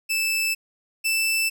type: tone pair in turn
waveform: sawtooth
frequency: 2635 / 2648 Hz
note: E7 / E7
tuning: -1 / +7 cents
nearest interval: unison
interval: 8 cents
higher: second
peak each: -18 / -17 dBFS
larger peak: second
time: 0.09-0.55 / 1.04-1.5 s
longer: neither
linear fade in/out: 20 ms
effects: none